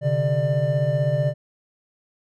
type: tone cluster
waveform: triangle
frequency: 130.1 / 146 / 595 Hz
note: C3 / D3 / D5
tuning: -9 / -10 / +22 cents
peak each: -21 dBFS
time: 0.01-1.34 s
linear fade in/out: 50 ms
effects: none